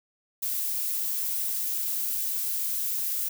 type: noise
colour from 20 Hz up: violet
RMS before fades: -29 dBFS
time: 0.42-3.29 s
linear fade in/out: 10 ms
effects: none